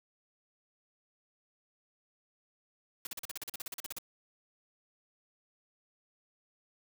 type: noise bursts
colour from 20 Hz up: white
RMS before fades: -40 dBFS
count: 16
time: 3.05-3.985 s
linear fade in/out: 2 ms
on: 20 ms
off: 41 ms
effects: none